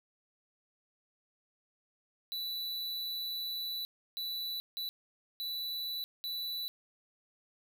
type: tone bursts at uneven times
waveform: square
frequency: 3964 Hz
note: B7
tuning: 6 cents sharp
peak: -36 dBFS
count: 5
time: 2.32-3.85 / 4.17-4.6 / 4.77-4.89 / 5.4-6.04 / 6.24-6.68 s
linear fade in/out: 0 ms
effects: none